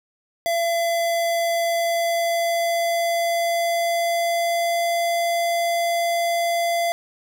square tone with pitch glide, 677 to 682.9 Hz, E5 to F5, +46 to -39 cents, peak -20 dBFS, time 0.46-6.92 s, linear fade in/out 0 ms, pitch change +15 cents, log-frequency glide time 1.66-4.95 s, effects none

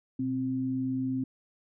sine tone pair together, 123.46 / 261.6 Hz, B2 / C4, 0 / 0 cents, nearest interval octave + minor second, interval 1300 cents, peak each -36 / -28 dBFS, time 0.19-1.24 s, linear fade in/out 5 ms, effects none

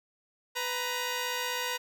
10% pulse tone pair together, 497.9 / 940 Hz, B4 / A#5, +14 / +14 cents, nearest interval major seventh, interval 1100 cents, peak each -25 dBFS, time 0.55-1.78 s, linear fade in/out 20 ms, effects none

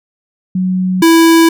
sine / square tone pair in turn, 185 / 329.6 Hz, F#3 / E4, 0 / 0 cents, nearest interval minor seventh, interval 1000 cents, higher second, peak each -11 / -5 dBFS, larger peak second, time 0.55-1.02 / 1.02-1.49 s, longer neither, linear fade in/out 5 ms, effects none

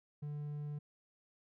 triangle tone, 147.4 Hz, D3, 7 cents sharp, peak -37 dBFS, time 0.22-0.79 s, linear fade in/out 10 ms, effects none

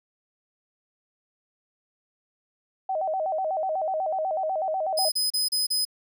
sine tone with vibrato, 692 Hz, F5, 16 cents flat, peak -24 dBFS, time 2.89-5.09 s, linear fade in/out 5 ms, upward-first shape square, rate 8.1 Hz, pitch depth 170 cents each way
sawtooth tone bursts, 5030 Hz, D#8, 18 cents sharp, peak -20 dBFS, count 5, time 4.97-5.852 s, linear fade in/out 10 ms, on 150 ms, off 33 ms
effects none

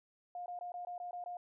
sine tone bursts, 710 Hz, F5, 28 cents sharp, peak -40 dBFS, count 8, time 0.35-1.37 s, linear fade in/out 2 ms, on 110 ms, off 20 ms, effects none

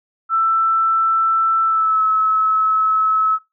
sine tone with pitch glide, 1330 to 1294.4 Hz, E6 to E6, +15 to -32 cents, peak -13 dBFS, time 0.29-3.39 s, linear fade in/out 50 ms, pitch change -47 cents, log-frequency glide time 1.63-2.02 s, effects noise-tail reverb RT60 0.2 s tail -17 dB re dry

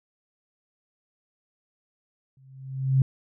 sine tone with exponential growth, 133.2 Hz, C3, 31 cents sharp, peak -14 dBFS, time 2.37-3.02 s, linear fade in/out 2 ms, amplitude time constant 140 ms, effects none

